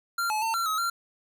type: tone with pitch steps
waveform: square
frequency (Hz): 1383 / 859 / 901 / 1363 / 1276 / 1375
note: F6 / A5 / A5 / F6 / D#6 / F6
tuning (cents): -17 / -42 / +41 / -43 / +43 / -27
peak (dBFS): -26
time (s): 0.18-0.9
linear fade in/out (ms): 5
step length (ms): 120
effects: none